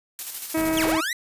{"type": "noise with tremolo", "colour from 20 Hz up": "blue", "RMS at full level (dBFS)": -30, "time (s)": [0.19, 0.92], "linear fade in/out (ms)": 0, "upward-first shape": "square", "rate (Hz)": 13, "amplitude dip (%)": 40}
{"type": "harmonic tone", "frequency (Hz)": 320, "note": "D#4", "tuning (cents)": 49, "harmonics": [1, 2, 3, 4, 5, 6, 7, 8], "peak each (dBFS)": [-22, -28, -34, -36, -39, -38, -37, -42], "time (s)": [0.54, 1.01], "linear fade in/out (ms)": 10}
{"type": "low-pass noise", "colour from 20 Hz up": "pink", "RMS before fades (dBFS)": -35, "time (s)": [0.57, 0.98], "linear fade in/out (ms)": 0, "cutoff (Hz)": 2600, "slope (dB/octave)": 24}
{"type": "linear two-way sweep", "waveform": "sawtooth", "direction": "down then up", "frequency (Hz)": [3520, 339, 2019], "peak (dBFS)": -21, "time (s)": [0.77, 1.13], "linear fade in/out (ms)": 2, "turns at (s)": 0.86}
{"effects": ["resampled to 32000 Hz"]}